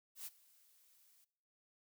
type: noise with ADSR envelope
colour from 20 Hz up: blue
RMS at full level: -45 dBFS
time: 0.15-1.25 s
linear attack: 110 ms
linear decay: 34 ms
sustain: -24 dB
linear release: 13 ms
effects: noise-tail reverb RT60 0.7 s tail -20 dB re dry